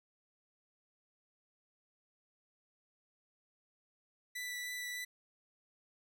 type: tone with vibrato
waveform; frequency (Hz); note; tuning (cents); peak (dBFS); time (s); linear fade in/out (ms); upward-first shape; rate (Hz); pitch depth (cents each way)
sawtooth; 1975.5; B6; 0; -36; 4.35-5.05; 10; sine; 3.3; 9
effects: none